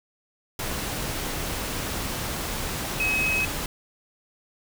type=tone in noise; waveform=sine; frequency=2550 Hz; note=D#7; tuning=42 cents sharp; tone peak=-22 dBFS; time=3-3.45 s; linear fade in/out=2 ms; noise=pink; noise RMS=-30 dBFS; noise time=0.59-3.66 s; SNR=+5 dB; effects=none